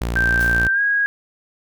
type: tone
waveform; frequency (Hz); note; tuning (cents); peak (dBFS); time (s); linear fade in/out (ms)
sawtooth; 58.6; A#1; +10; -17; 0.01-0.68; 5
type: tone with pitch glide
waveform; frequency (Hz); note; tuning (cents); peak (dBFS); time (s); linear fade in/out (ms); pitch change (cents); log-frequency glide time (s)
sine; 1568 to 1645; G6 to G#6; 0 to -17; -15; 0.16-1.06; 0; +83; 0.72-0.81
type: noise with exponential decay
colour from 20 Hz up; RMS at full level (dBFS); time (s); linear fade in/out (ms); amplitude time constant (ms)
white; -33; 0.4-0.75; 5; 74
effects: none